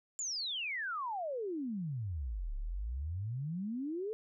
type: exponential two-way sweep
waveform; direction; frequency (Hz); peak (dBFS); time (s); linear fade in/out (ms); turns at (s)
sine; down then up; 7310 to 33.18 to 451.6; -35; 0.19-4.13; 0; 2.55
effects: none